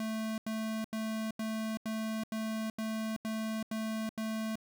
square tone bursts, 220 Hz, A3, in tune, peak -34 dBFS, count 10, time 0-4.556 s, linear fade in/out 2 ms, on 380 ms, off 84 ms, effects 12-bit

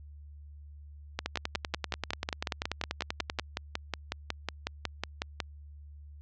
two click trains, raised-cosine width 0.2 ms, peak -13 / -13 dBFS, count 24 / 23, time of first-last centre 1.19-5.402 / 1.26-3.396 s, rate 5.46 / 10.3 Hz, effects added 73 Hz sine -46 dBFS peak until 6.21 s + low-pass 5000 Hz 12 dB/octave

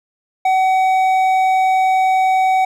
triangle tone with hard clipping, 755 Hz, F#5, 35 cents sharp, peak -13 dBFS, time 0.45-2.65 s, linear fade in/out 5 ms, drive 10 dB, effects none

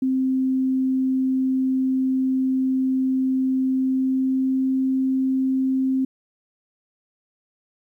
sine tone with pitch glide, 261.6 to 263.3 Hz, C4 to C4, 0 to +11 cents, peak -18 dBFS, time 0.02-6.05 s, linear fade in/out 5 ms, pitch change +11 cents, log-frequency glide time 3.72-4.71 s, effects 10-bit

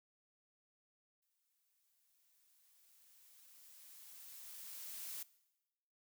blue noise with exponential growth, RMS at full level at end -45 dBFS, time 1.22-5.23 s, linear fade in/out 5 ms, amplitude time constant 870 ms, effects noise-tail reverb RT60 1.0 s tail -20 dB re dry

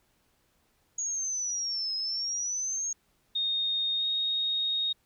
sine linear two-way sweep, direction down then up, 6710 to 5100 to 6580 Hz, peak -29 dBFS, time 0.98-2.93 s, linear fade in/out 5 ms, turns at 1.95 s
sine tone with pitch glide, 3697 to 3731 Hz, A#7 to A#7, -15 to +1 cents, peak -26 dBFS, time 3.35-4.93 s, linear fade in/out 10 ms, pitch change +16 cents, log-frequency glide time 3.97-4.04 s
effects pink hiss -70 dBFS RMS until 5.05 s

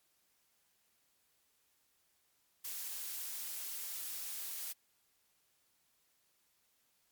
blue noise, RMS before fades -42 dBFS, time 2.64-4.73 s, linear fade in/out 10 ms, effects white hiss -75 dBFS RMS until 7.11 s + MP3 96 kbps

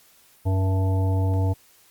harmonic tone with a mistuned harmonic, 94.8 Hz, F#2, 43 cents sharp, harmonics 1 / 3 / 5 / 7 / 9, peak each -19 / -31 / -34 / -35 / -36 dBFS, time 0.45-1.54 s, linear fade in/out 20 ms, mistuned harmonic 9, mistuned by +44 cents, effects white hiss -56 dBFS RMS until 1.9 s + Opus 48 kbps

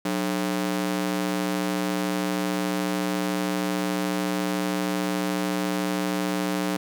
sawtooth ring-modulated tone, 241.6 Hz, B3, 38 cents flat, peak -17 dBFS, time 0.05-6.77 s, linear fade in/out 5 ms, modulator 56.8 Hz, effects none

